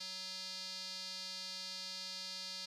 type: tone with band-pass filter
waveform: square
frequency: 186.8 Hz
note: F#3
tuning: 17 cents sharp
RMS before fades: -45 dBFS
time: 0-2.66 s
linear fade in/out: 10 ms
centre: 4600 Hz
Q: 4.8
effects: none